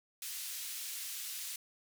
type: band-pass noise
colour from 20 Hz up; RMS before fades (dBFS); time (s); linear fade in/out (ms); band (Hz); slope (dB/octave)
white; -42; 0.22-1.56; 2; 2500 to 16000; 12
effects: none